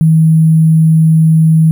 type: tone with sample-and-hold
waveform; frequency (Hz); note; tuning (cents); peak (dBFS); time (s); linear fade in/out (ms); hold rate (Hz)
sine; 160; D#3; +49; -4; 0.01-1.71; 0; 11025
effects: none